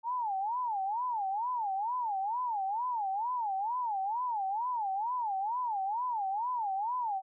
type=tone with vibrato; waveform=sine; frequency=878 Hz; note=A5; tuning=4 cents flat; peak=-30 dBFS; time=0.03-7.22 s; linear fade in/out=50 ms; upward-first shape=sine; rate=2.2 Hz; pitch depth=240 cents each way; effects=none